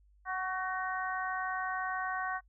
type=harmonic tone with a mistuned harmonic; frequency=372.2 Hz; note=F#4; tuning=10 cents sharp; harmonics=2 / 3 / 4 / 5; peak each=-37 / -37 / -38 / -41 dBFS; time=0.25-2.41 s; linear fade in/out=50 ms; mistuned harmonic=4; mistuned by=+28 cents; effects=noise-tail reverb RT60 0.1 s tail -25 dB re dry + added 50 Hz sine -61 dBFS peak until 2.48 s